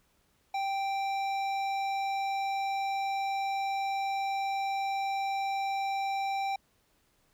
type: tone with hard clipping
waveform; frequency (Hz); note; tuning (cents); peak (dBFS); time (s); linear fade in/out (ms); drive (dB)
sine; 784; G5; 0; -31; 0.54-6.56; 5; 12
effects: pink hiss -70 dBFS RMS until 7.33 s